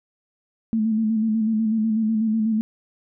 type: tone with vibrato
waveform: sine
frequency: 220 Hz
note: A3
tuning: in tune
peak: -18 dBFS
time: 0.73-2.61 s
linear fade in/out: 0 ms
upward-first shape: square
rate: 8.1 Hz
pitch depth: 37 cents each way
effects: none